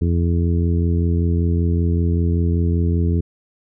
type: harmonic tone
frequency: 85.2 Hz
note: F2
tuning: 42 cents flat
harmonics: 1 / 2 / 3 / 4 / 5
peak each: -16 / -22 / -26 / -28 / -30 dBFS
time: 0.01-3.21 s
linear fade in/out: 10 ms
effects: none